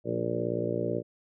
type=harmonic tone with a mistuned harmonic; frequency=58.27 Hz; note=A#1; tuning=in tune; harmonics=2 / 3 / 4 / 5 / 6 / 7 / 8 / 9 / 10; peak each=-36 / -37 / -40 / -38 / -34 / -36 / -34 / -40 / -35 dBFS; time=0.04-1.03 s; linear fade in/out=50 ms; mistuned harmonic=4; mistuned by=-32 cents; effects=none